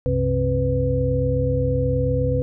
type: tone cluster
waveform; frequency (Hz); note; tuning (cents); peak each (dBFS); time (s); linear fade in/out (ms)
sine; 64.5 / 92.8 / 131.7 / 266.1 / 498.1; C2 / F#2 / C3 / C4 / B4; -24 / +6 / +12 / +29 / +15; -26 / -27 / -22 / -28 / -22; 0.06-2.42; 0
effects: none